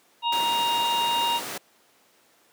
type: harmonic tone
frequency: 939 Hz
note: A#5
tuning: 12 cents sharp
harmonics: 1 / 3 / 4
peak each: -23 / -28 / -31 dBFS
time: 0.22-1.41 s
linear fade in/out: 50 ms
type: noise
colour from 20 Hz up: pink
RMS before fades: -32 dBFS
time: 0.32-1.58 s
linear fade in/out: 5 ms
effects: pink hiss -60 dBFS RMS until 2.52 s + high-pass 300 Hz 12 dB/octave